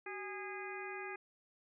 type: harmonic tone with a mistuned harmonic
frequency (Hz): 410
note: G#4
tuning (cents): -22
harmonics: 1 / 2 / 3 / 4 / 5 / 6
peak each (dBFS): -46 / -49 / -51 / -49 / -49 / -50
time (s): 0.06-1.16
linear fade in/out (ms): 5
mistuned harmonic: 1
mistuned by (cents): -130
effects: none